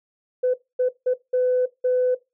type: tone bursts at uneven times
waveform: sine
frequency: 503 Hz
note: B4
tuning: 32 cents sharp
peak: -16 dBFS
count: 5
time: 0.43-0.54 / 0.79-0.89 / 1.06-1.14 / 1.33-1.66 / 1.84-2.15 s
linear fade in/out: 10 ms
effects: noise-tail reverb RT60 0.2 s tail -17 dB re dry + tanh soft clip ceiling -13 dBFS